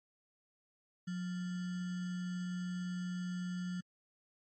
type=tone with sample-and-hold; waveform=sine; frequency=179.9 Hz; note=F#3; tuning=48 cents flat; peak=-36 dBFS; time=1.07-3.81 s; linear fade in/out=10 ms; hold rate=1575 Hz; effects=MP3 32 kbps